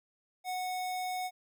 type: tone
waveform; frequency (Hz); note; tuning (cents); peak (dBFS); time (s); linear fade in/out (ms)
square; 736; F#5; -9; -34; 0.44-1.31; 50
effects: none